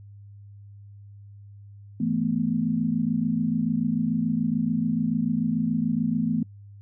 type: chord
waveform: sine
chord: E suspended fourth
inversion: none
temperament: equal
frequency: 164.81 / 220 / 246.9 Hz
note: E3 / A3 / B3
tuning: 0 / 0 / 0 cents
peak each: -28 / -25 / -26 dBFS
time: 2-6.43 s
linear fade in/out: 5 ms
effects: noise-tail reverb RT60 0.1 s tail -25 dB re dry + added 101 Hz sine -43 dBFS peak until 6.81 s